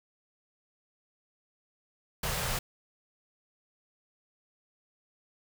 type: band-stop noise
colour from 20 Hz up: pink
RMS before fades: -32 dBFS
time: 2.23-2.59 s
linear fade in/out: 5 ms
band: 210 to 410 Hz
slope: 48 dB/octave
effects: none